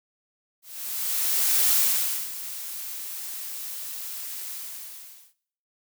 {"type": "noise with ADSR envelope", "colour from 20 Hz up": "blue", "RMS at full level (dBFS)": -20, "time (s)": [0.62, 5.34], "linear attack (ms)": 1100, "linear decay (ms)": 560, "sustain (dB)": -15, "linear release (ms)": 840, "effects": ["noise-tail reverb RT60 0.6 s tail -18 dB re dry"]}